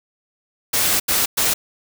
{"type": "noise bursts at uneven times", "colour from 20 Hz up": "white", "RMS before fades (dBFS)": -18, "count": 3, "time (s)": [[0.73, 1], [1.08, 1.26], [1.37, 1.54]], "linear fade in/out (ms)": 10, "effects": []}